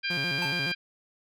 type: harmonic tone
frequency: 797 Hz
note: G5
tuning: 28 cents sharp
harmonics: 2 / 3 / 4 / 5 / 6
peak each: -33 / -31 / -36 / -41 / -35 dBFS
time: 0.03-0.75 s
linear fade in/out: 20 ms
type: tone with vibrato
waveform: sawtooth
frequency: 155.56 Hz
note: D#3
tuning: in tune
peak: -29 dBFS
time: 0.1-0.72 s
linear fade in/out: 5 ms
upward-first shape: square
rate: 7.1 Hz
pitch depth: 210 cents each way
type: tone with exponential decay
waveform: square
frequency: 880 Hz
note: A5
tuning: in tune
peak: -31 dBFS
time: 0.42-0.69 s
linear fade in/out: 1 ms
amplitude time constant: 57 ms
effects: none